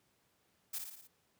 blue noise with echo, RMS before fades -39 dBFS, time 0.73-0.79 s, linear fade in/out 10 ms, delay 57 ms, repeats 5, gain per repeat -4 dB, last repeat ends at 1.075 s, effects pink hiss -74 dBFS RMS until 1.39 s + high-pass 100 Hz 12 dB/octave

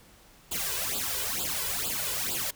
white noise with flanger, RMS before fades -31 dBFS, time 0.51-2.51 s, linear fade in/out 10 ms, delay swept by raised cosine 0.25 to 2.05 ms, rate 2.2 Hz, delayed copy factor +0.95, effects pink hiss -56 dBFS RMS until 2.55 s

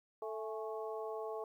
harmonic tone with a mistuned harmonic, 220 Hz, A3, in tune, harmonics 2 / 3 / 4 / 5, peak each -41 / -45 / -47 / -49 dBFS, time 0.22-1.44 s, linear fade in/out 2 ms, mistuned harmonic 4, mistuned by -73 cents, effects 12-bit

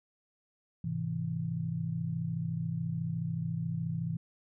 sine chord, Ab augmented, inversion none, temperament equal with one note detuned, 106.01 / 130.81 / 164.81 Hz, Ab2 / C3 / E3, +36 / 0 / 0 cents, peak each -39 / -37 / -33 dBFS, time 0.84-4.17 s, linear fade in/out 5 ms, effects none

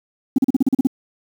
sine tone bursts, 263 Hz, C4, 9 cents sharp, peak -9 dBFS, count 9, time 0.36-0.871 s, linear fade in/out 5 ms, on 23 ms, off 38 ms, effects tanh soft clip ceiling -8 dBFS + 7-bit

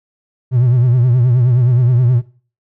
triangle tone with vibrato, 123.4 Hz, B2, 1 cent flat, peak -6 dBFS, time 0.51-2.22 s, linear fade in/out 50 ms, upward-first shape triangle, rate 9.5 Hz, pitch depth 110 cents each way, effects noise-tail reverb RT60 0.4 s tail -20 dB re dry + tanh soft clip ceiling -2 dBFS

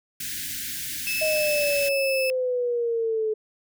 white band-stop noise, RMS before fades -32 dBFS, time 0.2-1.89 s, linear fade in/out 5 ms, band 330 to 1500 Hz, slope 96 dB/octave
35% pulse tone, 2619 Hz, E7, 12 cents flat, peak -24 dBFS, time 1.07-2.3 s, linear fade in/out 0 ms
sine exponential sweep, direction down, 630 to 430 Hz, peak -22 dBFS, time 1.21-3.34 s, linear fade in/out 10 ms
effects none

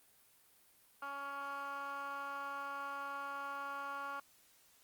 15% pulse tone with band-pass filter, 279.8 Hz, C#4, 16 cents sharp, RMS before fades -43 dBFS, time 1.02-4.2 s, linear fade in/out 5 ms, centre 1300 Hz, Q 4.2, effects white hiss -67 dBFS RMS until 4.83 s + Opus 32 kbps

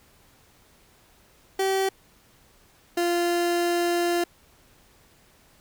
30% pulse tone pair in turn, 385.1 / 346.6 Hz, G4 / F4, -31 / -13 cents, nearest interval major second, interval 182 cents, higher first, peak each -19 dBFS, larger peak neither, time 1.59-1.89 / 2.97-4.24 s, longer second, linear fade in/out 5 ms, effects pink hiss -58 dBFS RMS until 5.6 s

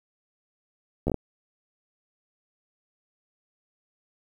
slowing click train, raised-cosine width 2 ms, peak -13 dBFS, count 5, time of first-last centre 1.07-1.143 s, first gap 12 ms, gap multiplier 1.29, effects 9-bit

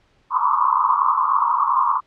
pink band-pass noise, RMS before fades -18 dBFS, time 0.3-2.01 s, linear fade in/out 50 ms, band 950 to 1200 Hz, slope 96 dB/octave, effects pink hiss -60 dBFS RMS until 2.06 s + low-pass 4000 Hz 12 dB/octave

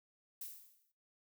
violet noise with exponential decay, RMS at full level -43 dBFS, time 0.41-0.92 s, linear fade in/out 5 ms, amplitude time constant 110 ms, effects noise-tail reverb RT60 0.3 s tail -17 dB re dry

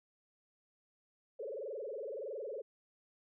sine tone with frequency modulation, 494 Hz, B4, in tune, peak -39 dBFS, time 1.39-2.62 s, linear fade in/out 10 ms, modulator 21.6 Hz, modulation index 3.8, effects none

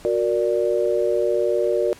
sine chord, Gb augmented, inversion none, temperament equal with one note detuned, 366.6 / 466.2 / 587.3 Hz, Gb4 / Bb4 / D5, -16 / 0 / 0 cents, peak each -22 dBFS, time 0.05-1.93 s, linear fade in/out 0 ms, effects pink hiss -46 dBFS RMS until 1.99 s + low-pass 12000 Hz 12 dB/octave

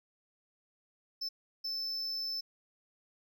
triangle tone bursts at uneven times, 5274 Hz, E8, in tune, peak -33 dBFS, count 2, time 1.21-1.29 / 1.64-2.41 s, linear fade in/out 10 ms, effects none

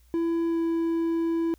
triangle tone with pitch glide, 333.9 to 331.6 Hz, E4 to E4, +22 to +10 cents, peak -21 dBFS, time 0.14-1.54 s, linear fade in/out 0 ms, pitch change -12 cents, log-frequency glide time 0.48-0.58 s, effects added 60 Hz sine -55 dBFS peak until 1.58 s + white hiss -66 dBFS RMS until 1.58 s

